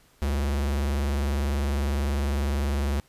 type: tone with vibrato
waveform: square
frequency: 70.8 Hz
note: C#2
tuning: 37 cents sharp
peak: -24 dBFS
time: 0.22-3 s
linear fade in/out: 0 ms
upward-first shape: square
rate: 20 Hz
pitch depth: 94 cents each way
effects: pink hiss -60 dBFS RMS until 3.08 s + resampled to 32000 Hz